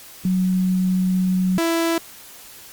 sine / sawtooth tone pair in turn, 185 / 332.1 Hz, F#3 / E4, 0 / +13 cents, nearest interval minor seventh, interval 1013 cents, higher second, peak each -16 / -14 dBFS, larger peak second, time 0.25-1.58 / 1.58-1.98 s, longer first, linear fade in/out 2 ms, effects white hiss -42 dBFS RMS until 2.72 s + Opus 48 kbps

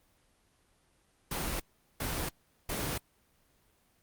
pink noise bursts, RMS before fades -34 dBFS, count 3, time 1.31-2.98 s, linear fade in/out 5 ms, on 290 ms, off 400 ms, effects pink hiss -69 dBFS RMS until 4.02 s + Opus 24 kbps

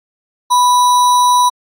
sine tone with sample-and-hold, 987.8 Hz, B5, in tune, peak -7 dBFS, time 0.5-1.5 s, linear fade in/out 20 ms, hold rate 4900 Hz, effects low-pass 12000 Hz 12 dB/octave + AAC 64 kbps

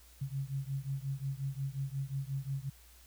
sine beating tone pair, 134.2 / 139.8 Hz, C3 / C#3, +44 / +15 cents, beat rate 5.6 Hz, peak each -37 / -38 dBFS, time 0.21-2.7 s, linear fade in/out 10 ms, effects added 60 Hz sine -58 dBFS peak until 3.06 s + white hiss -61 dBFS RMS until 3.06 s

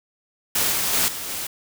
white noise with level steps, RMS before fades -21 / -23 / -20 / -31 / -29 dBFS, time 0.55-1.47 s, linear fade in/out 5 ms, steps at 0.72 / 0.93 / 1.08 / 1.29 s, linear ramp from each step 2 ms, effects none

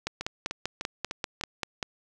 two click trains, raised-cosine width 0.2 ms, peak -12 / -16 dBFS, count 10 / 5, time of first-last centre 0.07-1.828 / 0.21-1.411 s, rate 5.12 / 3.33 Hz, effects none

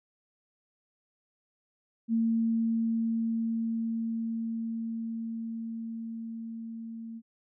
sine tone with level ramp, 227.2 Hz, A#3, 44 cents flat, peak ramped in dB -23 to -38 dBFS, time 2.08-7.22 s, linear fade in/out 50 ms, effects none

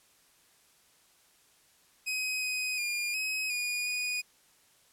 sawtooth tone with pitch steps, 2524 / 2509 / 2415 / 2550 / 2448 / 2468 Hz, D#7 / D#7 / D7 / D#7 / D#7 / D#7, +24 / +14 / +48 / +42 / -29 / -15 cents, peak -27 dBFS, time 2.06-4.22 s, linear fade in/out 20 ms, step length 360 ms, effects white hiss -64 dBFS RMS until 4.92 s + low-pass 12000 Hz 12 dB/octave

